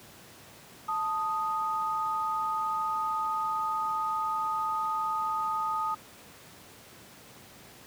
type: tone pair together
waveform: sine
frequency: 880 / 1244.5 Hz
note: A5 / D#6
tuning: 0 / 0 cents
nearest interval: tritone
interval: 600 cents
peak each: -32 / -29 dBFS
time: 0.88-5.95 s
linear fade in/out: 10 ms
effects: pink hiss -51 dBFS RMS until 7.86 s + high-pass 100 Hz 12 dB/octave